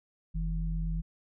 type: tone pair together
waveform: sine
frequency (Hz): 45.55 / 162.2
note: F#1 / E3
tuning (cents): -26 / -28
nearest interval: octave + minor seventh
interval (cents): 2198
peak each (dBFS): -30 / -34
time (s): 0.34-1.02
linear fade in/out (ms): 20
effects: none